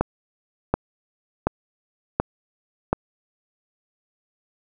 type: click train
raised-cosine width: 1 ms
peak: -4 dBFS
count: 5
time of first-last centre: 0.01-2.93 s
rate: 1.37 Hz
effects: none